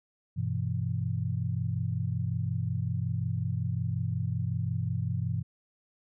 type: chord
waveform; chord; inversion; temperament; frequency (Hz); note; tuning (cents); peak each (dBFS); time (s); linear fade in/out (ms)
sine; E minor; first; equal; 98 / 123.47 / 164.81; G2 / B2 / E3; 0 / 0 / 0; -32 / -31 / -34; 0.36-5.43; 20
effects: none

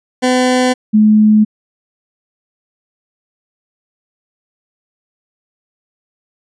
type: tone pair in turn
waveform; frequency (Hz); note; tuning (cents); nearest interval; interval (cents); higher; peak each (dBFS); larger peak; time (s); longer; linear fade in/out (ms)
20% pulse / sine; 253 / 213.8; B3 / A3; +42 / -49; minor third; 291; first; -5; neither; 0.22-0.74 / 0.93-1.45; neither; 20
effects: resampled to 22050 Hz

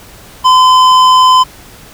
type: tone with hard clipping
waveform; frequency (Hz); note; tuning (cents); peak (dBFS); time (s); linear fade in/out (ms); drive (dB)
sine; 1021; C6; -43; -5; 0.44-1.44; 20; 11
effects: pink hiss -36 dBFS RMS until 1.93 s

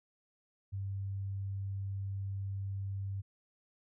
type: tone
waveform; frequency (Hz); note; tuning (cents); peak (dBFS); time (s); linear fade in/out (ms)
sine; 98; G2; 0; -35; 0.72-3.22; 20
effects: none

